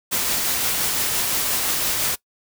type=noise with tremolo; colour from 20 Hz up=white; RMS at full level=-21 dBFS; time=0.11-2.16 s; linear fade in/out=20 ms; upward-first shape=triangle; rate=5.8 Hz; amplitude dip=25%; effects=noise-tail reverb RT60 0.1 s tail -21 dB re dry